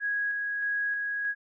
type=tone with tremolo; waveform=sine; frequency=1656 Hz; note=G#6; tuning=5 cents flat; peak=-26 dBFS; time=0-1.35 s; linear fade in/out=50 ms; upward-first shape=square; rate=1.6 Hz; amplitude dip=25%; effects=none